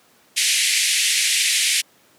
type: band-pass noise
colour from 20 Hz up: pink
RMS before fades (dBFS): -19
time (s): 0.36-1.82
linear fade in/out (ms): 20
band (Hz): 2000 to 11000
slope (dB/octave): 48
effects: pink hiss -55 dBFS RMS until 2.18 s + high-pass 200 Hz 12 dB/octave